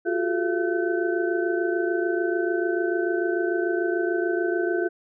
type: tone cluster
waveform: sine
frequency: 350.1 / 376.9 / 429.9 / 680 / 1522 Hz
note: F4 / F#4 / A4 / F5 / F#6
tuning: +4 / +32 / -40 / -46 / +48 cents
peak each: -24 / -29 / -30 / -32 / -31 dBFS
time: 0.05-4.89 s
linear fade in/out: 20 ms
effects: none